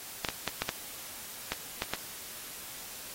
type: clicks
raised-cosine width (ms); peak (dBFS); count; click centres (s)
0.2; -12; 8; 0.248 / 0.287 / 0.477 / 0.62 / 0.691 / 1.52 / 1.821 / 1.936
effects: white hiss -44 dBFS RMS until 3.14 s + AAC 48 kbps